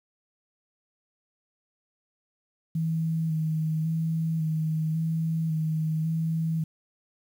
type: tone with vibrato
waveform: sine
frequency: 159.7 Hz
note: D#3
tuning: 45 cents sharp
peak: -24 dBFS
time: 2.75-6.64 s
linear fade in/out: 5 ms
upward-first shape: square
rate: 0.91 Hz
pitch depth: 23 cents each way
effects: 9-bit